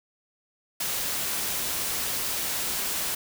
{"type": "noise", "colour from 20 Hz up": "white", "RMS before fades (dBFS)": -29, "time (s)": [0.8, 3.15], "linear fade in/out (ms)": 5, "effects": []}